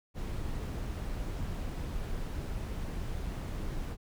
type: noise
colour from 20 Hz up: brown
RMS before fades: -36 dBFS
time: 0.14-3.97 s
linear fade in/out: 50 ms
effects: none